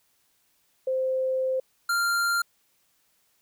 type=tone pair in turn; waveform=sine / square; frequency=521 / 1390.9 Hz; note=C5 / F6; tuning=-7 / -7 cents; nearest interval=octave + perfect fourth; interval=1700 cents; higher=second; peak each=-23 dBFS; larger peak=neither; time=0.87-1.6 / 1.89-2.42 s; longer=first; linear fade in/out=5 ms; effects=white hiss -68 dBFS RMS until 3.41 s